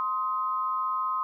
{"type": "tone pair together", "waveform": "sine", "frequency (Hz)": [1046.5, 1261.5], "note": ["C6", "D#6"], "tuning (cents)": [0, 23], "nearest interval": "minor third", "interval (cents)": 323, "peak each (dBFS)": [-28, -29], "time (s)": [0, 1.23], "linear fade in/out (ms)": 0, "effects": []}